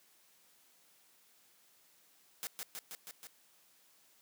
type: noise with echo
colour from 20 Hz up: white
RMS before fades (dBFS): -40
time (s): 2.43-2.47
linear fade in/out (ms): 0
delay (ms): 160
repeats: 5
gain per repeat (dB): -2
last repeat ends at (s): 3.27
effects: white hiss -67 dBFS RMS until 4.21 s + high-pass 150 Hz 12 dB/octave